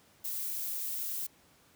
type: noise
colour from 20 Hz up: violet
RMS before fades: -36 dBFS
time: 0.24-1.27 s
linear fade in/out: 10 ms
effects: pink hiss -63 dBFS RMS until 1.75 s + high-pass 80 Hz 12 dB/octave